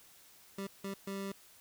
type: tone bursts at uneven times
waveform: 25% pulse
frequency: 196.3 Hz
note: G3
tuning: 3 cents sharp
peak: -34 dBFS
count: 3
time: 0.58-0.67 / 0.84-0.94 / 1.07-1.32 s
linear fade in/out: 5 ms
effects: white hiss -60 dBFS RMS until 1.6 s